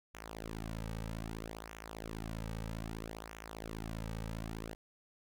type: tone with flanger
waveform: sawtooth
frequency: 55 Hz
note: A1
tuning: in tune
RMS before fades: -43 dBFS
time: 0.14-4.75 s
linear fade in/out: 10 ms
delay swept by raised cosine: 0.22 to 2.92 ms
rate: 0.62 Hz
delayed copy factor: -0.8
effects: none